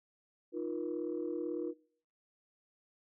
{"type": "chord", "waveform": "sine", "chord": "Eb suspended second", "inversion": "none", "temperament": "equal with one note detuned", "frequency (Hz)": [311.1, 349.2, 477.6], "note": ["Eb4", "F4", "Bb4"], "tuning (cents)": [0, 0, 42], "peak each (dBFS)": [-39, -37, -40], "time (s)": [0.52, 1.74], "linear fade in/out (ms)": 50, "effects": ["noise-tail reverb RT60 0.6 s tail -24 dB re dry", "tanh soft clip ceiling -27 dBFS"]}